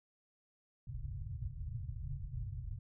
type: low-pass noise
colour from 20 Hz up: white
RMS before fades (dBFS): -42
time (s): 0.87-2.79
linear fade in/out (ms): 5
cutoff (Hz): 140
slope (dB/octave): 96
effects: none